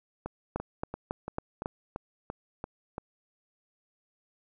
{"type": "two click trains", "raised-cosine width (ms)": 1, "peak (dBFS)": [-17, -21], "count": [5, 9], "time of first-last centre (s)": [[0.56, 1.659], [0.26, 2.981]], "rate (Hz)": [3.64, 2.94], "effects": []}